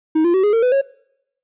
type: tone with pitch steps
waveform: triangle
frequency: 314.9 / 345.4 / 378.8 / 415.5 / 455.7 / 499.9 / 548.3 Hz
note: D#4 / F4 / F#4 / G#4 / A#4 / B4 / C#5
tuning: +21 / -19 / +41 / +1 / -39 / +21 / -19 cents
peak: -10 dBFS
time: 0.15-0.815 s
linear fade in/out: 10 ms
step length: 95 ms
effects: noise-tail reverb RT60 0.8 s tail -24 dB re dry + resampled to 8000 Hz